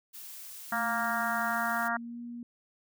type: noise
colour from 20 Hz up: blue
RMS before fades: -45 dBFS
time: 0.13-1.89 s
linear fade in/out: 20 ms
type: harmonic tone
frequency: 233.1 Hz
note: A#3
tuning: in tune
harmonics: 3 / 4 / 5 / 6 / 7 / 8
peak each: -34 / -36 / -36 / -33 / -36 / -39 dBFS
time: 0.72-1.97 s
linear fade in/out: 5 ms
type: tone with pitch glide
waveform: sine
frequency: 222.3 to 238.3 Hz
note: A3 to A#3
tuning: +18 to +38 cents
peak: -38 dBFS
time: 0.72-2.43 s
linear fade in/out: 2 ms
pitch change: +120 cents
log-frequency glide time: 1.47-2.2 s
effects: none